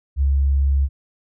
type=tone; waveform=sine; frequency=69 Hz; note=C#2; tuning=7 cents flat; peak=-14 dBFS; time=0.16-0.89 s; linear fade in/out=50 ms; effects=none